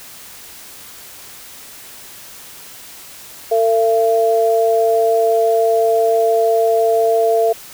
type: tone pair together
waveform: sine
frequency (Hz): 450.5 / 676.5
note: A4 / E5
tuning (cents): +41 / +45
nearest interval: perfect fifth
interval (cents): 704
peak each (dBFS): -14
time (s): 3.51-7.53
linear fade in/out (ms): 10
effects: white hiss -37 dBFS RMS until 7.73 s